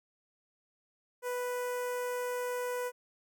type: tone with notch filter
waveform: sawtooth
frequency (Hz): 493.9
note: B4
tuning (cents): 0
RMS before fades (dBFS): -35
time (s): 1.22-2.92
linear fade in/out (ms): 50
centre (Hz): 3900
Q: 0.73
effects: none